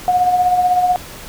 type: tone with tremolo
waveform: sine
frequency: 724 Hz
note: F#5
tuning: 38 cents flat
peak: -9 dBFS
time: 0.08-0.96 s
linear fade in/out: 0 ms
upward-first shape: sine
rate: 16 Hz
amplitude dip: 50%
effects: pink hiss -34 dBFS RMS until 1.28 s